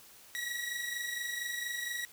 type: tone pair together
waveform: sawtooth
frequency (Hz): 1902 / 1926.3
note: A#6 / B6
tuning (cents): +34 / -44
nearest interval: unison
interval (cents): 22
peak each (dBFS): -37 / -33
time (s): 0.35-2.05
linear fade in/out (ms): 0
effects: white hiss -56 dBFS RMS until 2.12 s